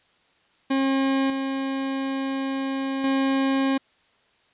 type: tone with level steps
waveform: 40% pulse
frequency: 269.6 Hz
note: C#4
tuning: 48 cents flat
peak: -19 / -24 / -19 dBFS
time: 0.7-3.78 s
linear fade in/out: 10 ms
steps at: 1.3 / 3.04 s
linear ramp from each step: 2 ms
effects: white hiss -62 dBFS RMS until 4.53 s + resampled to 8000 Hz